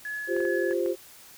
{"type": "tone with tremolo", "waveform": "sine", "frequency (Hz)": 1700, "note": "G#6", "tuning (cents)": 40, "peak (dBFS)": -30, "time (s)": [0.05, 0.73], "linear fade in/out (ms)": 2, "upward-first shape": "triangle", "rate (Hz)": 2.6, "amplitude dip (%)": 40}
{"type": "chord", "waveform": "sine", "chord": "F suspended second", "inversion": "none", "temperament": "equal", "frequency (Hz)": [349.2, 392, 523.3], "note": ["F4", "G4", "C5"], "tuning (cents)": [0, 0, 0], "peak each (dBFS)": [-27, -29, -29], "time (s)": [0.27, 0.96], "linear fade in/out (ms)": 50}
{"type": "clicks", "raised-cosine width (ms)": 0.5, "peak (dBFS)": -28, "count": 5, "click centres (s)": [0.365, 0.404, 0.452, 0.71, 0.861]}
{"effects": ["white hiss -50 dBFS RMS until 1.37 s"]}